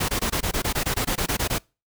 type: noise bursts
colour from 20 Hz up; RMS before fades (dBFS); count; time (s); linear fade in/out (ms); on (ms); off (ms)
pink; -24; 15; 0-1.585; 10; 87; 20
effects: noise-tail reverb RT60 0.3 s tail -26 dB re dry